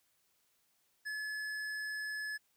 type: tone with tanh clipping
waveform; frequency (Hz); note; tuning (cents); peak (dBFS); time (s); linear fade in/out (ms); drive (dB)
sine; 1713; A6; -47; -39; 1.05-2.38; 20; 13
effects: white hiss -75 dBFS RMS until 2.56 s